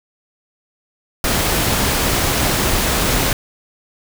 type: noise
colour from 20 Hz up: pink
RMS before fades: -17 dBFS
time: 1.24-3.33 s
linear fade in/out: 2 ms
effects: none